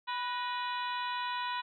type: harmonic tone with a mistuned harmonic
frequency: 492.7 Hz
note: B4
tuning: 4 cents flat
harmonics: 2 / 3 / 4 / 5 / 6 / 7 / 8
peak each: -34 / -42 / -44 / -45 / -46 / -46 / -45 dBFS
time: 0.07-1.62 s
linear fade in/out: 20 ms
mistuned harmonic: 4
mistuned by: -77 cents
effects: none